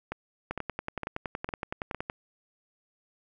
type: two click trains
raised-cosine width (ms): 0.5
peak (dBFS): -18 / -17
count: 5 / 18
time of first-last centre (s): 0.12-1.946 / 0.51-2.099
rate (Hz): 2.19 / 10.7
effects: none